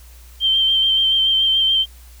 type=tone with vibrato; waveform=sine; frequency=3136 Hz; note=G7; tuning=in tune; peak=-13 dBFS; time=0.4-1.86 s; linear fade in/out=50 ms; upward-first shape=sine; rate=7 Hz; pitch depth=21 cents each way; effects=added 60 Hz sine -40 dBFS peak until 2.2 s + white hiss -49 dBFS RMS until 2.2 s